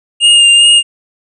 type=tone with vibrato; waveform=square; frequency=2823 Hz; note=F7; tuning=18 cents sharp; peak=-4 dBFS; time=0.2-0.83 s; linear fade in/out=50 ms; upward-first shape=sine; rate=2.5 Hz; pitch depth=18 cents each way; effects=resampled to 24000 Hz